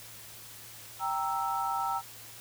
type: chord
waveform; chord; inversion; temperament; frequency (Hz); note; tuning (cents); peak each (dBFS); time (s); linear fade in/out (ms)
sine; E diminished; first; equal; 784 / 932.3 / 1318.5; G5 / Bb5 / E6; 0 / 0 / 0; -33; 0.99-2.02; 50
effects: added 112 Hz sine -58 dBFS peak until 2.4 s + white hiss -48 dBFS RMS until 2.4 s